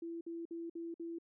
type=tone bursts; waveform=sine; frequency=335 Hz; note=E4; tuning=28 cents sharp; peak=-40 dBFS; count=5; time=0.02-1.186 s; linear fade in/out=5 ms; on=190 ms; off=54 ms; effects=none

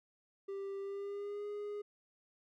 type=tone with pitch glide; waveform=triangle; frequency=393.7 to 413.3 Hz; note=G4 to G#4; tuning=+8 to -8 cents; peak=-37 dBFS; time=0.48-1.82 s; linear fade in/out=10 ms; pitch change=+84 cents; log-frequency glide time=0.8-1.46 s; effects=none

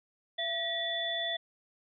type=tone cluster; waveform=sine; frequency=675 / 1922 / 3471 Hz; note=E5 / B6 / A7; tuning=+41 / -48 / -24 cents; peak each=-36 / -37 / -33 dBFS; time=0.38-1.37 s; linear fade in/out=10 ms; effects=none

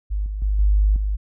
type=tone with level steps; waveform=sine; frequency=50.9 Hz; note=G#1; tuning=34 cents flat; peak=-20 / -24 / -17 / -13 / -19 dBFS; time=0.1-1.17 s; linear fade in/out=20 ms; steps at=0.26 / 0.42 / 0.59 / 0.96 s; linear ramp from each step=2 ms; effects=none

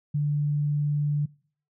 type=tone; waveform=sine; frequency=146.83 Hz; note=D3; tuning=in tune; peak=-22 dBFS; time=0.14-1.26 s; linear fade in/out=10 ms; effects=noise-tail reverb RT60 0.5 s tail -24 dB re dry

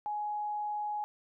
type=tone; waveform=sine; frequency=837 Hz; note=G#5; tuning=13 cents sharp; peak=-32 dBFS; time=0.06-1.04 s; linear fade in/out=0 ms; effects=none

